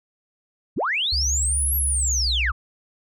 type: linear two-way sweep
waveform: sine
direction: up then down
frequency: 60.5 to 11690 to 1085 Hz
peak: -20 dBFS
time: 0.76-2.52 s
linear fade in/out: 20 ms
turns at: 1.76 s
type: tone with pitch glide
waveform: sine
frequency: 68.5 to 61.74 Hz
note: C#2 to B1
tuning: -20 to 0 cents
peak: -22 dBFS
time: 1.12-2.52 s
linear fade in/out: 10 ms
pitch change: -180 cents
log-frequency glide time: 1.89-2.36 s
effects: tanh soft clip ceiling -12 dBFS